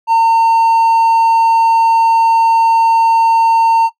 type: tone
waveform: triangle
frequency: 910 Hz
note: A#5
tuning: 42 cents flat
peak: -4 dBFS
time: 0.07-3.9 s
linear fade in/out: 50 ms
effects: noise-tail reverb RT60 0.1 s tail -18 dB re dry + tanh soft clip ceiling 0 dBFS